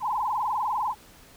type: tone with vibrato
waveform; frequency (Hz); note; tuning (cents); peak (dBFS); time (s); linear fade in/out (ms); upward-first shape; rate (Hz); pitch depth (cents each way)
sine; 932.3; A#5; 0; -24; 0-0.95; 50; sine; 20; 210
effects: pink hiss -52 dBFS RMS until 1.36 s